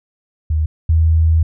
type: tone pair in turn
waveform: sine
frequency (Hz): 77.78 / 80.64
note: D#2 / E2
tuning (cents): 0 / -38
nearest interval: minor second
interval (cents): 62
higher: second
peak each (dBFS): -13 / -9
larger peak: second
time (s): 0.5-0.66 / 0.89-1.43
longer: second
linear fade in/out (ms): 5
effects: none